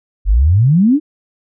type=exponential sweep; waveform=sine; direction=up; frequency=43.65 to 318.9 Hz; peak=-7 dBFS; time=0.25-1 s; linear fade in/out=50 ms; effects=none